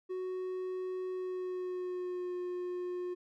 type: tone with pitch glide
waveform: triangle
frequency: 370 to 358.6 Hz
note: F#4 to F4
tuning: 0 to +46 cents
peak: -33 dBFS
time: 0.09-3.15 s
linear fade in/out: 20 ms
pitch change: -54 cents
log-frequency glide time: 1.11-2.36 s
effects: none